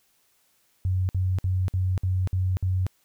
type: tone bursts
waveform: sine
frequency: 92.8 Hz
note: F#2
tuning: 6 cents sharp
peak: -21 dBFS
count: 7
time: 0.85-2.866 s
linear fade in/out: 0 ms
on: 240 ms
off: 56 ms
effects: white hiss -66 dBFS RMS until 3.04 s

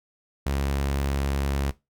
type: tone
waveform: sawtooth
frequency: 69.3 Hz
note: C#2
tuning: in tune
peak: -20 dBFS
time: 0.46-1.71 s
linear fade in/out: 5 ms
effects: noise-tail reverb RT60 0.2 s tail -17 dB re dry

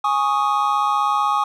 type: chord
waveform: triangle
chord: Ab suspended fourth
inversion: none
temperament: equal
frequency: 830.6 / 1108.7 / 1244.5 Hz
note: Ab5 / Db6 / Eb6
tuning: 0 / 0 / 0 cents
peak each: -19 dBFS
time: 0.04-1.44 s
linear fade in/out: 5 ms
effects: none

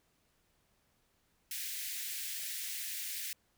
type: high-pass noise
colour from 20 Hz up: white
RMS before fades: -40 dBFS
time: 1.51-3.33 s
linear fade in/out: 2 ms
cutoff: 1700 Hz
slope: 48 dB/octave
effects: pink hiss -74 dBFS RMS until 3.57 s

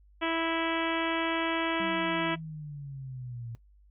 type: harmonic tone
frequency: 328.8 Hz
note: E4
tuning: 4 cents flat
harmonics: 1 / 2 / 3 / 4 / 5 / 6 / 7 / 8 / 9 / 10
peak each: -31 / -34 / -36 / -37 / -38 / -39 / -39 / -40 / -41 / -41 dBFS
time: 0.21-2.36 s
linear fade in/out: 20 ms
type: exponential sweep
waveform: sine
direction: down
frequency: 193 to 114.2 Hz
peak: -37 dBFS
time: 1.8-3.55 s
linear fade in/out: 0 ms
effects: noise-tail reverb RT60 0.1 s tail -17 dB re dry + added 50 Hz sine -56 dBFS peak until 3.9 s

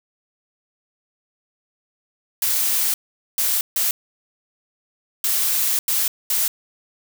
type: noise bursts at uneven times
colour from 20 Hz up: blue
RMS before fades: -20 dBFS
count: 6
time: 2.42-2.94 / 3.38-3.61 / 3.76-3.91 / 5.24-5.79 / 5.88-6.08 / 6.3-6.48 s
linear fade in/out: 2 ms
effects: none

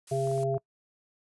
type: noise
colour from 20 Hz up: blue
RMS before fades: -45 dBFS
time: 0.07-0.44 s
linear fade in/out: 5 ms
type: harmonic tone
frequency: 135 Hz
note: C#3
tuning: 45 cents flat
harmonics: 1 / 3 / 5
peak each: -30 / -30 / -30 dBFS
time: 0.11-0.58 s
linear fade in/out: 10 ms
type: clicks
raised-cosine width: 1 ms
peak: -32 dBFS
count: 6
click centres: 0.273 / 0.315 / 0.379 / 0.432 / 0.544 / 0.58 s
effects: noise-tail reverb RT60 0.1 s tail -25 dB re dry + resampled to 24000 Hz

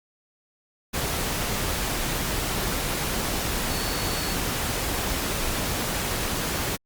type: tone in noise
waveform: sine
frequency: 4435 Hz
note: C#8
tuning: in tune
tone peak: -36 dBFS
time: 3.69-4.35 s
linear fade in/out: 20 ms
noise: pink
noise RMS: -27 dBFS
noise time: 0.93-6.77 s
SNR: -12 dB
effects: Opus 48 kbps

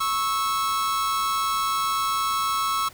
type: tone pair together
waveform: 45% pulse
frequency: 1100 / 1308.1 Hz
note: C#6 / E6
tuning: -14 / -14 cents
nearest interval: minor third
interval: 300 cents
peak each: -25 dBFS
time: 0-2.89 s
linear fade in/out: 10 ms
effects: pink hiss -48 dBFS RMS until 2.93 s

